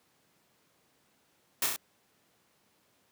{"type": "noise with echo", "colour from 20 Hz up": "white", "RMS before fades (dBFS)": -28, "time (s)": [1.62, 1.66], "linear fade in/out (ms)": 2, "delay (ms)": 34, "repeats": 3, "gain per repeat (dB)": -3, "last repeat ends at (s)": 1.762, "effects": ["pink hiss -69 dBFS RMS until 3.11 s", "high-pass 150 Hz 12 dB/octave"]}